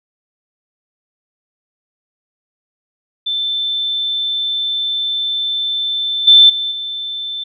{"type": "tone with level steps", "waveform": "sine", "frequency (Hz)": 3540, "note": "A7", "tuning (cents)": 10, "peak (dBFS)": [-16, -3, -17, -21], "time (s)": [3.26, 7.44], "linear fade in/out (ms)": 10, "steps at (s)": [6.27, 6.49, 6.71], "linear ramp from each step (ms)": 10, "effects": []}